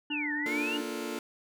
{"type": "harmonic tone", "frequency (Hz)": 295.7, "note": "D4", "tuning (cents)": 12, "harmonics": [1, 3, 5, 6], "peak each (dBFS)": [-34, -44, -48, -50], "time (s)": [0.1, 0.81], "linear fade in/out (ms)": 5}
{"type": "exponential two-way sweep", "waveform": "sine", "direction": "down then up", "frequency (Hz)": [2955, 1752, 2931], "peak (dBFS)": -31, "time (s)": [0.1, 0.78], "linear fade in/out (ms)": 20, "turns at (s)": 0.33}
{"type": "chord", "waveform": "sawtooth", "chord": "Bb major seventh", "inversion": "none", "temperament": "just", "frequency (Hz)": [233.1, 291.4, 349.6, 437], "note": ["Bb3", "D4", "F4", "A4"], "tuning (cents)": [0, -13, 2, -12], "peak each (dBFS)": -35, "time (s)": [0.46, 1.19], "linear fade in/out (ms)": 2}
{"effects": []}